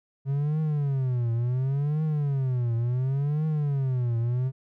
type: tone with vibrato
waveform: triangle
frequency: 134.6 Hz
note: C3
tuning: 49 cents sharp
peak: -21 dBFS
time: 0.25-4.52 s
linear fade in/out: 50 ms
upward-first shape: triangle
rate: 0.7 Hz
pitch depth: 280 cents each way
effects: none